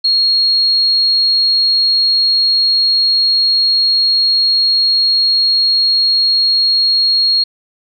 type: tone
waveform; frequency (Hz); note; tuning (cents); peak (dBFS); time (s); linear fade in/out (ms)
sine; 4285; C8; +40; -9; 0.04-7.44; 10
effects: none